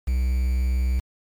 triangle tone with quantisation, 63.3 Hz, B1, 43 cents sharp, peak -17 dBFS, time 0.07-1 s, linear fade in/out 10 ms, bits 7, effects MP3 96 kbps

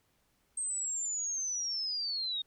sine linear sweep, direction down, 8400 to 3679 Hz, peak -32 dBFS, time 0.57-2.42 s, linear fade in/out 5 ms, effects pink hiss -73 dBFS RMS until 2.46 s

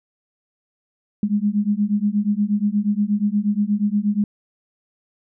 sine beating tone pair, 202.5 / 210.9 Hz, G#3 / G#3, -43 / +27 cents, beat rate 8.4 Hz, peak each -20 dBFS, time 1.23-4.24 s, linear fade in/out 2 ms, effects none

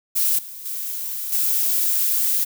violet noise with level steps, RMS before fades -19 / -36 / -28 / -20 dBFS, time 0.15-2.45 s, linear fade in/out 20 ms, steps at 0.38 / 0.65 / 1.32 s, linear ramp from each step 10 ms, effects none

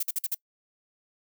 violet noise bursts, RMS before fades -28 dBFS, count 5, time 0-0.346 s, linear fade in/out 5 ms, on 30 ms, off 49 ms, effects noise-tail reverb RT60 0.1 s tail -23 dB re dry

